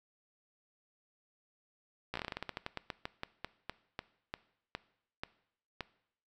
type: slowing click train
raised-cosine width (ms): 0.3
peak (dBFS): -21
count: 24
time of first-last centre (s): 2.14-5.807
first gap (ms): 15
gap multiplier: 1.18
effects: noise-tail reverb RT60 0.7 s tail -19 dB re dry